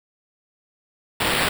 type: noise with sample-and-hold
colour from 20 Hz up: white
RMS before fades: -21 dBFS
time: 1.2-1.49 s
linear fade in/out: 5 ms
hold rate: 6300 Hz
effects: none